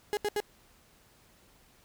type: tone bursts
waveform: 35% pulse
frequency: 415.3 Hz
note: G#4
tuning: in tune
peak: -26 dBFS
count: 3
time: 0.13-0.402 s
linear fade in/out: 0 ms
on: 40 ms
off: 76 ms
effects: pink hiss -62 dBFS RMS until 1.84 s